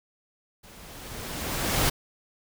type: noise with level ramp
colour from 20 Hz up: pink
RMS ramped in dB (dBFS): -50 to -22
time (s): 0.63-1.9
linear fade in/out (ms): 10
effects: none